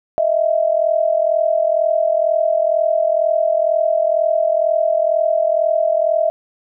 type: tone pair together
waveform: sine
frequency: 627 / 669.1 Hz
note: D#5 / E5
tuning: +13 / +26 cents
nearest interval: minor second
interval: 113 cents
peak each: -16 dBFS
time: 0.18-6.3 s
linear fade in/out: 0 ms
effects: none